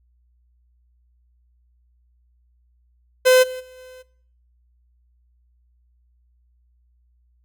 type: tone with level steps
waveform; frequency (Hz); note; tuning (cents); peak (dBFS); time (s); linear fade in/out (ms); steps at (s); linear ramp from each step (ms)
45% pulse; 511; C5; -41; -11 / -31 / -43 / -41; 3.25-4.03; 20; 3.42 / 3.59 / 3.77; 20
effects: noise-tail reverb RT60 0.6 s tail -20 dB re dry + added 60 Hz sine -58 dBFS peak until 7.44 s